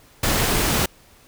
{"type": "noise", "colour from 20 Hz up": "pink", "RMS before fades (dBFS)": -20, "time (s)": [0.23, 0.86], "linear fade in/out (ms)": 5, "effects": ["pink hiss -52 dBFS RMS until 1.27 s"]}